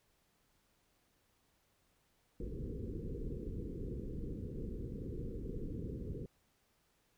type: low-pass noise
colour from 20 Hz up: pink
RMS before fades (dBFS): -42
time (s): 2.4-6.26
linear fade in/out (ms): 2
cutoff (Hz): 490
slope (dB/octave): 96
effects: pink hiss -75 dBFS RMS until 7.17 s